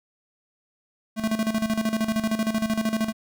square tone with tremolo, 220 Hz, A3, in tune, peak -21 dBFS, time 1.16-3.13 s, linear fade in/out 50 ms, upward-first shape square, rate 13 Hz, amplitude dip 70%, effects none

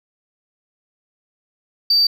sine tone, 4636 Hz, D8, 23 cents flat, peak -10 dBFS, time 1.9-2.07 s, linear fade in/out 5 ms, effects tanh soft clip ceiling -9 dBFS

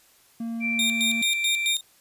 triangle tone with pitch glide, 230 to 228.1 Hz, A#3 to A#3, -23 to -37 cents, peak -26 dBFS, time 0.4-1.22 s, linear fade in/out 5 ms, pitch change -14 cents, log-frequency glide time 0.52-0.96 s
sine tone, 2349 Hz, D7, in tune, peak -24 dBFS, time 0.6-1.76 s, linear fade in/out 50 ms
sawtooth tone with tremolo, 3675 Hz, A#7, 25 cents flat, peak -19 dBFS, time 0.79-1.81 s, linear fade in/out 2 ms, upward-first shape square, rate 4.6 Hz, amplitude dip 80%
effects white hiss -58 dBFS RMS until 2 s + resampled to 32000 Hz

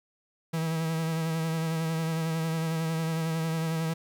45% pulse tone with vibrato, 162 Hz, E3, 30 cents flat, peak -27 dBFS, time 0.53-3.94 s, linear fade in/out 10 ms, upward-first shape sine, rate 11 Hz, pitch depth 29 cents each way, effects 11-bit

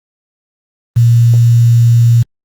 sine tone with quantisation, 117.8 Hz, A#2, 19 cents sharp, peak -4 dBFS, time 0.96-2.23 s, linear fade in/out 10 ms, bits 5, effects Opus 32 kbps

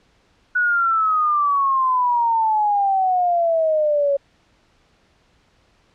sine exponential sweep, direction down, 1480 to 554.4 Hz, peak -15 dBFS, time 0.55-4.17 s, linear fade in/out 10 ms, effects pink hiss -59 dBFS RMS until 5.94 s + low-pass 5000 Hz 12 dB/octave

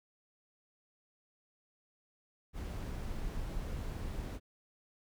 brown noise, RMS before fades -39 dBFS, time 2.53-4.4 s, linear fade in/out 50 ms, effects none

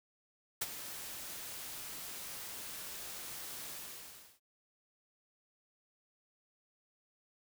white noise with ADSR envelope, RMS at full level -33 dBFS, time 0.61-4.4 s, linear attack 9 ms, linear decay 32 ms, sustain -12 dB, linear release 670 ms, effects none

